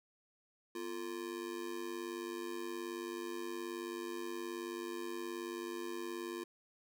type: tone with amplitude modulation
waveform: square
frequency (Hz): 347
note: F4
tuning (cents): -11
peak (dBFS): -37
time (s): 0.75-6.44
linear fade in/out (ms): 5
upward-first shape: sine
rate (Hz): 98.8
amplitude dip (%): 85
effects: none